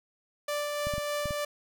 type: tone with tremolo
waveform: sawtooth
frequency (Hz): 587.3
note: D5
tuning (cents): 0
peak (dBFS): -25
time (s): 0.48-1.45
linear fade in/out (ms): 5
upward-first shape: sine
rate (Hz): 3.3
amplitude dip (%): 25
type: clicks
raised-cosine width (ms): 5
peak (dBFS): -24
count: 5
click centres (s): 0.87 / 0.938 / 0.981 / 1.257 / 1.308
effects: none